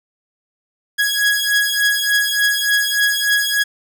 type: beating tone pair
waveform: sawtooth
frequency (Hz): 1661.2 / 1664.6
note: G#6 / G#6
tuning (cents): 0 / +4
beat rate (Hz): 3.4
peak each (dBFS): -14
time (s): 0.98-3.64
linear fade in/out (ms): 20
effects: none